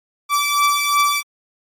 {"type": "beating tone pair", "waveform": "sawtooth", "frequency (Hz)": [1159, 1161.8], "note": ["D6", "D6"], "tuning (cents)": [-23, -19], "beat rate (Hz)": 2.8, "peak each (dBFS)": [-13, -16], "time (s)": [0.29, 1.23], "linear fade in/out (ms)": 50, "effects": ["AAC 64 kbps"]}